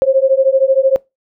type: beating tone pair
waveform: sine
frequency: 528 / 541 Hz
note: C5 / C#5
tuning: +16 / -42 cents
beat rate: 13 Hz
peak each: -12 / -11 dBFS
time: 0.02-0.96 s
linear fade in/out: 0 ms
effects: noise-tail reverb RT60 0.2 s tail -23 dB re dry